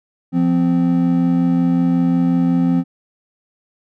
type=tone pair together; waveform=triangle; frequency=173.21 / 258.7 Hz; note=F3 / C4; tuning=-14 / -19 cents; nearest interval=perfect fifth; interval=695 cents; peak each=-14 / -13 dBFS; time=0.32-2.84 s; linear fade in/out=50 ms; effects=none